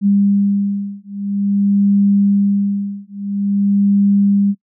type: beating tone pair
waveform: sine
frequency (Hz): 200.2 / 200.69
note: G3 / G3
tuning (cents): +37 / +41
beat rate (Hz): 0.49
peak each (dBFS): -15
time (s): 0.01-4.55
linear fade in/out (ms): 50
effects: noise-tail reverb RT60 0.1 s tail -25 dB re dry